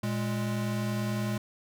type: tone pair together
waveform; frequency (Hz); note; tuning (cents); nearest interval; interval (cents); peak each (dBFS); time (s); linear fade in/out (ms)
square; 116.54 / 207.7; A#2 / G#3; 0 / 0; minor seventh; 1000; -32 / -32; 0.03-1.38; 5
effects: none